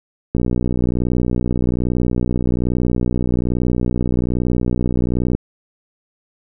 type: click train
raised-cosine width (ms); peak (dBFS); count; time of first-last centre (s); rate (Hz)
3; -6; 307; 0.35-5.35; 61.2
effects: none